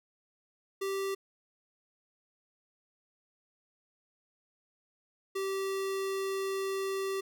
square tone pair in turn, 390 / 387.8 Hz, G4 / G4, -9 / -19 cents, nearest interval unison, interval 10 cents, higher first, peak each -32 / -32 dBFS, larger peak neither, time 0.81-1.15 / 5.35-7.21 s, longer second, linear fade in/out 10 ms, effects none

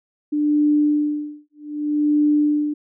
sine tone with tremolo, 297.1 Hz, D4, 20 cents sharp, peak -13 dBFS, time 0.32-2.74 s, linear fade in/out 10 ms, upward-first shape sine, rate 0.64 Hz, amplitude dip 100%, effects none

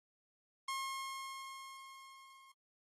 sawtooth tone with level ramp, 1075 Hz, C6, 47 cents sharp, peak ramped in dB -33 to -55 dBFS, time 0.68-2.52 s, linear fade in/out 5 ms, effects AAC 32 kbps

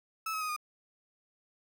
35% pulse tone with pitch steps, 1305 / 1277.4 / 1250.4 / 1224 Hz, E6 / D#6 / D#6 / D#6, -18 / +45 / +8 / -29 cents, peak -31 dBFS, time 0.26-0.564 s, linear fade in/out 5 ms, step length 76 ms, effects 11-bit

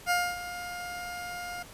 20% pulse tone with ADSR envelope, 708 Hz, F5, 23 cents sharp, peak -18 dBFS, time 0.06-1.63 s, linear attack 46 ms, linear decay 250 ms, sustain -13 dB, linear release 7 ms, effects pink hiss -49 dBFS RMS until 1.73 s + resampled to 32000 Hz

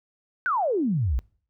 sine exponential sweep, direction down, 1568 to 54 Hz, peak -21 dBFS, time 0.46-1.19 s, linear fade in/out 0 ms, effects noise-tail reverb RT60 0.5 s tail -24 dB re dry

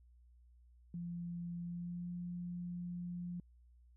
sine tone with pitch glide, 172.6 to 175.82 Hz, F3 to F3, -20 to +12 cents, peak -40 dBFS, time 0.94-3.4 s, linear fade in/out 2 ms, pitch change +32 cents, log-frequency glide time 1.6-2.1 s, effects added 60 Hz sine -61 dBFS peak until 3.96 s

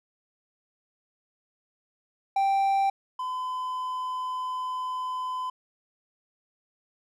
triangle tone pair in turn, 784 / 1015.1 Hz, G5 / B5, 0 / +47 cents, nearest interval major third, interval 447 cents, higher second, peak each -19 / -27 dBFS, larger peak first, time 2.36-2.9 / 3.19-5.5 s, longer second, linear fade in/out 5 ms, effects none

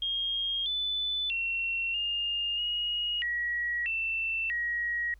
sine tone with pitch steps, 3241 / 3498 / 2722 / 2823 / 2882 / 1914 / 2675 / 1899 Hz, G#7 / A7 / F7 / F7 / F#7 / A#6 / E7 / A#6, -43 / -11 / -45 / +18 / -46 / +45 / +25 / +32 cents, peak -28 dBFS, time 0.02-5.14 s, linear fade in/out 2 ms, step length 640 ms, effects added 50 Hz sine -52 dBFS peak until 5.19 s + pink hiss -70 dBFS RMS until 5.19 s

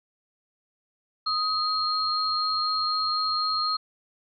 sine tone pair together, 1258 / 4231 Hz, D#6 / C8, +19 / +19 cents, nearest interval octave + major sixth, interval 2100 cents, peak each -26 dBFS, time 1.26-3.77 s, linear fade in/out 10 ms, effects none

